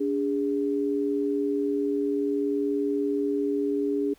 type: tone pair together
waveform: sine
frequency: 287.5 / 408.1 Hz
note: D4 / G#4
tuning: -37 / -30 cents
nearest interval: tritone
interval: 607 cents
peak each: -26 dBFS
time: 0-4.14 s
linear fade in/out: 10 ms
effects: pink hiss -60 dBFS RMS until 4.18 s